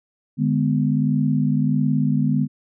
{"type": "chord", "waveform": "sine", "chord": "G# diminished", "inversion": "second", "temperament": "just", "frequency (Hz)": [149.51, 207.7, 249.2], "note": ["D3", "G#3", "B3"], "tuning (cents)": [31, 0, 16], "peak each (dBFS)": [-20, -22, -21], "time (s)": [0.37, 2.48], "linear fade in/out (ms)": 50, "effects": []}